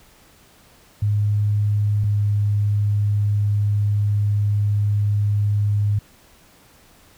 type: tone pair in turn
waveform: sine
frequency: 103.83 / 103.17 Hz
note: G#2 / G#2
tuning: 0 / -11 cents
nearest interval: unison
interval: 11 cents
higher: first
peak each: -16 dBFS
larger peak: neither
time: 1.02-2.04 / 2.04-5.99 s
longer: second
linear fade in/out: 5 ms
effects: pink hiss -52 dBFS RMS until 7.17 s